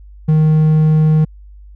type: tone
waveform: triangle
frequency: 155.56 Hz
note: D#3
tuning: in tune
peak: -6 dBFS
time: 0.28-1.25 s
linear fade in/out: 10 ms
effects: added 50 Hz sine -35 dBFS peak until 1.75 s